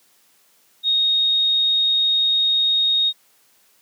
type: tone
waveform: sine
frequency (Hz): 3729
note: A#7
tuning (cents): 0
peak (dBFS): -15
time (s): 0.83-3.13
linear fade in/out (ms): 50
effects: white hiss -58 dBFS RMS until 3.81 s + high-pass 150 Hz 12 dB/octave